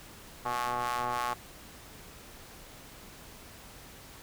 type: ring-modulated tone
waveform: sawtooth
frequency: 122.2 Hz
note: B2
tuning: 18 cents flat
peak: -23 dBFS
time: 0.45-1.34 s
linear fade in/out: 10 ms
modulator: 976 Hz
effects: pink hiss -50 dBFS RMS until 4.22 s